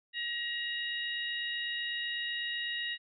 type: harmonic tone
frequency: 948 Hz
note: A#5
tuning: 29 cents sharp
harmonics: 2 / 3 / 4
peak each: -36 / -38 / -39 dBFS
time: 0.13-2.98 s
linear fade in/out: 50 ms
effects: none